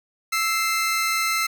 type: tone pair together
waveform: sawtooth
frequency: 1318.5 / 2093 Hz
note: E6 / C7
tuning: 0 / 0 cents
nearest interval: minor sixth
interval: 800 cents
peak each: -20 dBFS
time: 0.32-1.47 s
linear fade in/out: 10 ms
effects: none